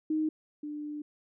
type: tone pair in turn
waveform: sine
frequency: 311.1 / 297.5 Hz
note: D#4 / D4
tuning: 0 / +22 cents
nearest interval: minor second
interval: 78 cents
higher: first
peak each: -26 / -35 dBFS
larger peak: first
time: 0.1-0.29 / 0.63-1.02 s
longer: second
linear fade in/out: 5 ms
effects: none